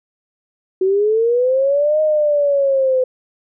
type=linear two-way sweep; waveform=sine; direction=up then down; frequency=370 to 622.3 to 508 Hz; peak=-12 dBFS; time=0.81-3.04 s; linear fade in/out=5 ms; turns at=2.01 s; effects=none